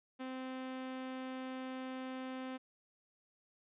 sawtooth tone, 259.4 Hz, C4, 15 cents flat, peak -37 dBFS, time 0.19-2.58 s, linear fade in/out 20 ms, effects resampled to 8000 Hz

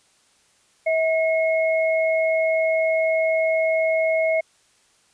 sine tone pair together, 644.6 / 2168 Hz, E5 / C#7, -39 / -39 cents, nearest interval octave + major sixth, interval 2100 cents, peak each -18 / -25 dBFS, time 0.86-4.41 s, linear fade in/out 10 ms, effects white hiss -60 dBFS RMS until 5.13 s + resampled to 22050 Hz

